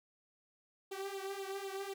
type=tone with flanger; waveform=sawtooth; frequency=391 Hz; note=G4; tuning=4 cents flat; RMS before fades=-42 dBFS; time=0.91-1.94 s; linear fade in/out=10 ms; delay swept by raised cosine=0.25 to 2.85 ms; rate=4 Hz; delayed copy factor=+0.85; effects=none